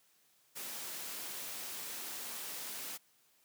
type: high-pass noise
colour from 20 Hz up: white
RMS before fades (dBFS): -43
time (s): 0.55-2.98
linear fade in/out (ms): 20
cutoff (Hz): 160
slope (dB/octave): 12
effects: white hiss -70 dBFS RMS until 3.44 s + high-pass 100 Hz 12 dB/octave